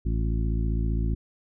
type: harmonic tone with a mistuned harmonic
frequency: 55.3 Hz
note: A1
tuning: 9 cents sharp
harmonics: 1 / 2 / 3 / 4 / 5 / 6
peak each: -24 / -30 / -34 / -36 / -38 / -40 dBFS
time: 0.05-1.15 s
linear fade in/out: 10 ms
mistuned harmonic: 6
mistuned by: +81 cents
effects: none